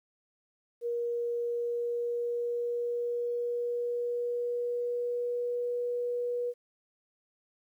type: tone with pitch glide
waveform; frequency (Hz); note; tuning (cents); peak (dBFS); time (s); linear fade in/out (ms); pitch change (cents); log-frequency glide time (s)
sine; 474.1 to 484.9; A#4 to B4; +29 to -32; -29; 0.81-6.54; 50; +39; 1.05-5.71
effects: 11-bit